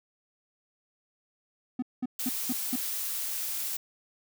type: tone bursts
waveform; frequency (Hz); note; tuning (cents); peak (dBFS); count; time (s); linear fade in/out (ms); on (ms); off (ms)
triangle; 250.8; B3; +27; -25; 5; 1.79-2.76; 5; 34; 200
type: noise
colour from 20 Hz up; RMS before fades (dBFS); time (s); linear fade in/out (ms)
blue; -33; 2.19-3.77; 5
effects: none